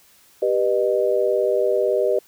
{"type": "chord", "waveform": "sine", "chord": "G augmented", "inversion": "none", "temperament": "just", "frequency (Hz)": [392, 490, 612.5], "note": ["G4", "B4", "D#5"], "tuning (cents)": [0, -14, -27], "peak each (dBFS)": -21, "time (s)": [0.42, 2.19], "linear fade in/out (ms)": 5, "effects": ["white hiss -54 dBFS RMS until 2.27 s"]}